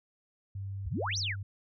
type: tone with pitch glide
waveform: sine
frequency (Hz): 98 to 98.62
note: G2 to G2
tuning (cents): 0 to +11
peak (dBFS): -35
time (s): 0.55-1.43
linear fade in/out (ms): 5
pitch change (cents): +11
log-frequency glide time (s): 0.82-1.3
type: exponential two-way sweep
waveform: sine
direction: up then down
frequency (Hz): 38.89 to 6272 to 1322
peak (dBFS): -31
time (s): 0.84-1.36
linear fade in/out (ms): 50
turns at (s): 1.18
effects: none